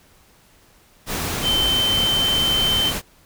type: tone in noise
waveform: sine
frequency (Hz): 3091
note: G7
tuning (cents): -25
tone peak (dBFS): -17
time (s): 1.42-2.93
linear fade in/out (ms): 50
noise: pink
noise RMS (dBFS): -25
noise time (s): 1.06-3.02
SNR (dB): +5
effects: pink hiss -54 dBFS RMS until 3.25 s